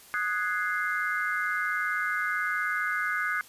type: chord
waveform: sine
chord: Ab dominant seventh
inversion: second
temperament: equal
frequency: 1244.5 / 1480 / 1661.2 / 2093 Hz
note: Eb6 / Gb6 / Ab6 / C7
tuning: 0 / 0 / 0 / 0 cents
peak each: -32 / -30 / -32 / -34 dBFS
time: 0.14-3.41 s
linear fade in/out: 0 ms
effects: white hiss -52 dBFS RMS until 3.48 s + resampled to 32000 Hz